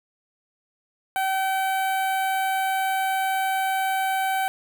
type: tone with notch filter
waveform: sawtooth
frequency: 767 Hz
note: G5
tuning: 38 cents flat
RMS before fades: -24 dBFS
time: 1.16-4.48 s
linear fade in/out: 0 ms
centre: 5400 Hz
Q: 0.63
effects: none